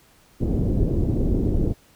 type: low-pass noise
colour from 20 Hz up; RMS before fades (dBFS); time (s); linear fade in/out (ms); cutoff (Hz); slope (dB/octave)
pink; -21; 0.4-1.74; 20; 420; 24
effects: pink hiss -56 dBFS RMS until 1.95 s